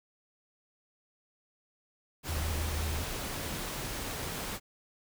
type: noise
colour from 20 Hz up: pink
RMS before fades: -37 dBFS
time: 2.23-4.6 s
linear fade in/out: 50 ms
type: tone with vibrato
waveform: sine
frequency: 77.78 Hz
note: D#2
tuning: in tune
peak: -32 dBFS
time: 2.28-3.04 s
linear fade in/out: 10 ms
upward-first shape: triangle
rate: 6 Hz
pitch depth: 56 cents each way
effects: none